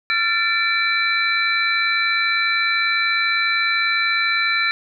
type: tone cluster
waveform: sine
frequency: 1369 / 1768 / 2323 / 4005 Hz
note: F6 / A6 / D7 / B7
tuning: -35 / +8 / -20 / +23 cents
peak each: -24 / -22 / -20 / -24 dBFS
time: 0.1-4.71 s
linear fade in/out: 0 ms
effects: none